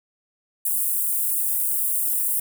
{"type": "high-pass noise", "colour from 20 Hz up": "white", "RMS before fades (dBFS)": -23, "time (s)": [0.65, 2.4], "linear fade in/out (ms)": 5, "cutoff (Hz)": 8600, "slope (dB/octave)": 48, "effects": []}